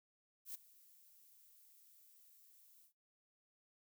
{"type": "noise with ADSR envelope", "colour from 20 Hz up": "violet", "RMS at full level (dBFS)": -45, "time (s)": [0.45, 2.93], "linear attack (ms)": 95, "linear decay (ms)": 14, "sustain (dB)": -21, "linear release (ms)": 100, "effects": ["noise-tail reverb RT60 0.2 s tail -19 dB re dry"]}